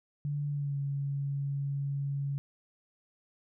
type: tone with pitch glide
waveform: sine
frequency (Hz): 145.1 to 140.08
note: D3 to C#3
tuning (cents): -21 to +18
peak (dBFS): -30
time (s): 0.25-2.38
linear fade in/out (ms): 0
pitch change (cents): -61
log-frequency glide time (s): 0.49-0.78
effects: none